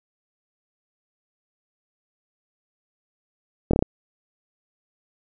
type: slowing click train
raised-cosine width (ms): 2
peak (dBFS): -5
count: 5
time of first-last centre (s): 3.71-3.825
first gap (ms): 24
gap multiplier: 1.12
effects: none